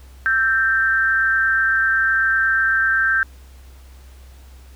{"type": "tone with amplitude modulation", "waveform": "sine", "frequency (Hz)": 1568, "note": "G6", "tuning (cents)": 0, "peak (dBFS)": -11, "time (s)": [0.26, 3.23], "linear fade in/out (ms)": 0, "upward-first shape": "sine", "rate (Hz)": 241, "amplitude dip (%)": 75, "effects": ["added 65 Hz sine -40 dBFS peak until 4.75 s", "pink hiss -52 dBFS RMS until 4.75 s"]}